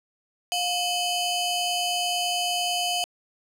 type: ring-modulated tone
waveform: sawtooth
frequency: 1869 Hz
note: A#6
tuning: 4 cents sharp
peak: -17 dBFS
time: 0.52-3.04 s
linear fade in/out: 0 ms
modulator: 1160 Hz
effects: low-pass 11000 Hz 12 dB/octave